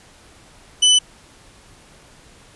sawtooth tone, 2996 Hz, F#7, 21 cents sharp, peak -7 dBFS, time 0.82-0.99 s, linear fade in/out 10 ms, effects pink hiss -48 dBFS RMS until 2.55 s + resampled to 24000 Hz

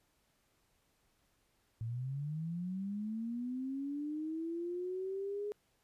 sine linear sweep, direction up, 110 to 417.9 Hz, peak -36 dBFS, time 1.81-5.52 s, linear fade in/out 0 ms, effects pink hiss -75 dBFS RMS until 5.83 s + resampled to 32000 Hz

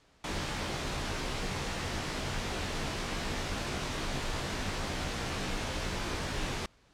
pink noise with comb filter, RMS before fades -34 dBFS, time 0.24-6.66 s, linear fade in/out 2 ms, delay 18 ms, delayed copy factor -0.6, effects pink hiss -64 dBFS RMS until 6.93 s + low-pass 6000 Hz 12 dB/octave

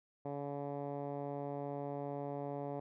10% pulse tone with low-pass filter, 142.4 Hz, C#3, 47 cents sharp, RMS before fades -41 dBFS, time 0.25-2.8 s, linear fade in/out 5 ms, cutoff 720 Hz, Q 1.4, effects none

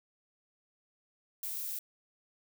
violet noise, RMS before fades -38 dBFS, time 1.43-1.79 s, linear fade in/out 2 ms, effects none

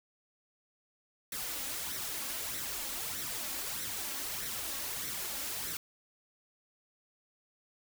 white noise with flanger, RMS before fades -38 dBFS, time 1.32-5.77 s, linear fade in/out 2 ms, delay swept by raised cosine 0.51 to 3.71 ms, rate 1.6 Hz, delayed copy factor +0.6, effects none

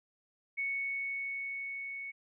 sine tone with level ramp, 2217 Hz, C#7, in tune, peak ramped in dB -31 to -39 dBFS, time 0.57-2.12 s, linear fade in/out 20 ms, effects none

